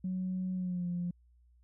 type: tone with pitch glide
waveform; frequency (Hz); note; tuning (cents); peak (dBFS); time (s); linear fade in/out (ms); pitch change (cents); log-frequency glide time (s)
sine; 185 to 175.53; F#3 to F3; 0 to +9; -31; 0.04-1.11; 5; -91; 0.54-0.87
effects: tanh soft clip ceiling -27 dBFS + added 60 Hz sine -61 dBFS peak until 1.63 s